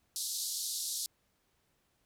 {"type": "band-pass noise", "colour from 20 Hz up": "pink", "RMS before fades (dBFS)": -37, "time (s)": [0.16, 1.06], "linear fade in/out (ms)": 0, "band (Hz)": [3900, 13000], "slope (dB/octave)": 48, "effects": ["pink hiss -75 dBFS RMS until 2.05 s"]}